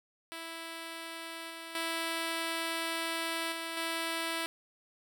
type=tone with level steps; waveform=5% pulse; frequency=329.6 Hz; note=E4; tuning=in tune; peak=-29 / -31 / -21 / -25 / -21 dBFS; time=0.32-4.46 s; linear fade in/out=0 ms; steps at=1.5 / 1.75 / 3.52 / 3.77 s; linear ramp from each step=2 ms; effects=none